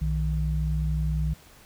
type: tone pair together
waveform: sine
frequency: 61.74 / 155.58 Hz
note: B1 / D#3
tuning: 0 / 0 cents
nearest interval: octave + major third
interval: 1600 cents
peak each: -25 / -27 dBFS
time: 0.01-1.34 s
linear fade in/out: 10 ms
effects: pink hiss -53 dBFS RMS until 1.65 s

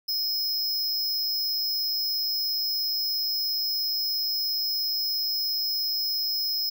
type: tone with amplitude modulation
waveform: square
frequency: 5140 Hz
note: E8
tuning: 45 cents flat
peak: -22 dBFS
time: 0.08-6.7 s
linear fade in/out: 10 ms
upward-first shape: sine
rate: 237 Hz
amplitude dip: 75%
effects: none

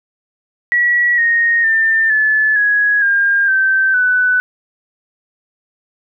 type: tone with pitch steps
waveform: sine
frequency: 1930 / 1861 / 1794.5 / 1730.4 / 1668.6 / 1608.9 / 1551.4 / 1496 Hz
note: B6 / A#6 / A6 / A6 / G#6 / G6 / G6 / F#6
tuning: -40 / -3 / +34 / -29 / +8 / +45 / -18 / +19 cents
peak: -10 dBFS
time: 0.72-4.4 s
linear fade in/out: 0 ms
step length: 460 ms
effects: none

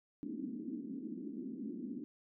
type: band-pass noise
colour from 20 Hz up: white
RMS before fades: -43 dBFS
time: 0.23-2.04 s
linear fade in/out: 0 ms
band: 210 to 310 Hz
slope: 48 dB/octave
effects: none

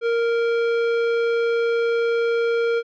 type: tone with tanh clipping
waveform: sine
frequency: 465.3 Hz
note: A#4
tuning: 3 cents flat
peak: -20 dBFS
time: 0.01-2.83 s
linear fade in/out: 50 ms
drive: 16 dB
effects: low-pass 4000 Hz 12 dB/octave

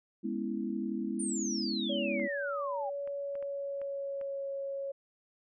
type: chord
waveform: sine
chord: C# minor seventh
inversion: second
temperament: equal with one note detuned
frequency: 207.7 / 245.4 / 277.2 / 329.6 Hz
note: G#3 / B3 / C#4 / E4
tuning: 0 / -11 / 0 / 0 cents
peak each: -36 / -37 / -41 / -37 dBFS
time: 0.23-2.28 s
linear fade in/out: 20 ms
type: exponential sweep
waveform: sine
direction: down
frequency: 9397 to 772 Hz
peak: -35 dBFS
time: 1.19-2.9 s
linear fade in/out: 10 ms
type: tone with pitch glide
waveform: sine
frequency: 567 to 551.5 Hz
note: C#5 to C#5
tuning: +39 to -9 cents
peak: -34 dBFS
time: 1.89-4.92 s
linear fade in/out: 10 ms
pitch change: -48 cents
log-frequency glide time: 2.81-4.49 s
type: clicks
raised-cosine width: 0.5 ms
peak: -37 dBFS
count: 6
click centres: 2.197 / 3.075 / 3.354 / 3.426 / 3.816 / 4.213 s
effects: none

